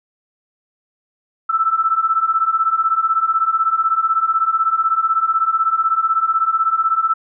sine beating tone pair, 1311 / 1327 Hz, E6 / E6, -10 / +11 cents, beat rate 16 Hz, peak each -18 / -16 dBFS, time 1.49-7.14 s, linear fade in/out 10 ms, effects none

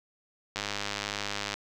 click train, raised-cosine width 0.2 ms, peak -14 dBFS, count 101, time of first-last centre 0.56-1.54 s, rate 102 Hz, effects none

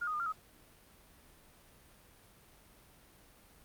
sine tone with pitch steps, 1416 / 1246 / 1211 / 1381 / 1269 Hz, F6 / D#6 / D#6 / F6 / D#6, +23 / +2 / -47 / -20 / +34 cents, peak -33 dBFS, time 0.01-0.325 s, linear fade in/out 10 ms, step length 63 ms, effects pink hiss -61 dBFS RMS until 3.64 s + Opus 48 kbps

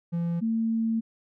triangle / sine tone pair in turn, 170 / 225.5 Hz, F3 / A3, -46 / +43 cents, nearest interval perfect fourth, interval 489 cents, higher second, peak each -23 dBFS, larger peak neither, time 0.12-0.41 / 0.41-1.01 s, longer second, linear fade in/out 20 ms, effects none

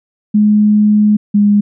sine tone pair in turn, 210.2 / 205.5 Hz, G#3 / G#3, +21 / -18 cents, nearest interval unison, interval 39 cents, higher first, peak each -6 dBFS, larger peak neither, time 0.34-1.17 / 1.34-1.61 s, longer first, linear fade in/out 10 ms, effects none

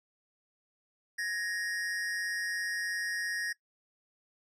square tone pair together, 1683.1 / 1866 Hz, G#6 / A#6, +23 / +1 cents, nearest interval major second, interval 178 cents, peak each -37 / -35 dBFS, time 1.18-3.53 s, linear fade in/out 10 ms, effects noise-tail reverb RT60 0.1 s tail -20 dB re dry + low-pass 10000 Hz 12 dB/octave

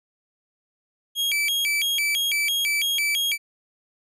40% pulse tone with vibrato, 2752 Hz, F7, 26 cents flat, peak -20 dBFS, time 1.15-3.38 s, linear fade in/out 50 ms, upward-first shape square, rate 3 Hz, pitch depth 300 cents each way, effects none

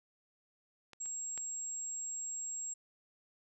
clicks, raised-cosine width 0.2 ms, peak -34 / -39 / -29 dBFS, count 3, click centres 0.933 / 1.058 / 1.377 s
sine tone, 7580 Hz, A#8, 28 cents sharp, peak -38 dBFS, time 1-2.74 s, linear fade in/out 10 ms
effects none

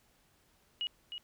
sine tone with echo, 2900 Hz, F#7, 35 cents flat, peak -32 dBFS, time 0.81-0.87 s, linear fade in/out 0 ms, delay 310 ms, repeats 1, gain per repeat -7 dB, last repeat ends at 1.18 s, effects pink hiss -69 dBFS RMS until 1.23 s

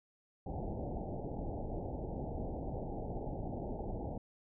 pink low-pass noise, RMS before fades -40 dBFS, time 0.46-4.18 s, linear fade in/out 5 ms, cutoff 850 Hz, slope 96 dB/octave, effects none

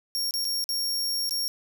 sawtooth tone with dropouts, 5540 Hz, F8, 15 cents flat, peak -23 dBFS, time 0.15-1.48 s, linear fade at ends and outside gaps 0 ms, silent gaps 0.309-0.339 / 0.445-0.451 / 0.641-0.691 / 1.293-1.309 s, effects none

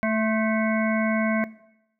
harmonic tone with a mistuned harmonic, 220 Hz, A3, in tune, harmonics 1 / 3 / 5 / 7 / 9 / 10, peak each -24 / -25 / -32 / -31 / -35 / -31 dBFS, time 0.03-1.44 s, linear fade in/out 0 ms, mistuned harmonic 5, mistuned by -47 cents, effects noise-tail reverb RT60 0.8 s tail -19 dB re dry

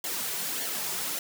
white noise with flanger, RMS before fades -32 dBFS, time 0.04-1.19 s, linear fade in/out 2 ms, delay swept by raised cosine 0.78 to 3.78 ms, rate 1.7 Hz, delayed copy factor -0.6, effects high-pass 150 Hz 12 dB/octave

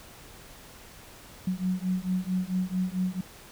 sine beating tone pair, 182.3 / 186.8 Hz, F#3 / F#3, -25 / +17 cents, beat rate 4.5 Hz, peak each -29 dBFS, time 1.47-3.21 s, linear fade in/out 5 ms, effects pink hiss -49 dBFS RMS until 3.51 s

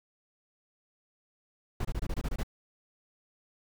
brown noise bursts, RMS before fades -31 dBFS, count 9, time 1.8-2.433 s, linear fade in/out 5 ms, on 49 ms, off 24 ms, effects none

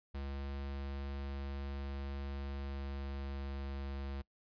square tone with pitch glide, 69.3 to 68.86 Hz, C#2 to C#2, 0 to -11 cents, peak -40 dBFS, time 0.14-4.22 s, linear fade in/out 10 ms, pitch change -11 cents, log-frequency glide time 2.18-3.7 s, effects noise-tail reverb RT60 0.1 s tail -23 dB re dry + resampled to 11025 Hz

